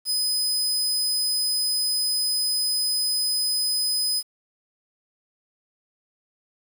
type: tone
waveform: sawtooth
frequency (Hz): 5020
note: D#8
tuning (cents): +15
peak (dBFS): -19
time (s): 0.05-4.23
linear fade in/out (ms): 50
effects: 8-bit